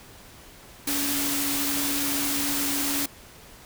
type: tone in noise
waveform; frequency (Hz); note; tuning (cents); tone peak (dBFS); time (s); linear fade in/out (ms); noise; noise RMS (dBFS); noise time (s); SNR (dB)
sine; 283.5; C#4; +39; -30; 0.87-3.06; 5; white; -27; 0.87-3.06; -6
effects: pink hiss -48 dBFS RMS until 3.65 s